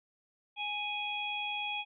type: harmonic tone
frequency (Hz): 830.6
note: G#5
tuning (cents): 0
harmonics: 1 / 3 / 4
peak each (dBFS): -39 / -36 / -39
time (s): 0.56-1.85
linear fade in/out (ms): 50
effects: none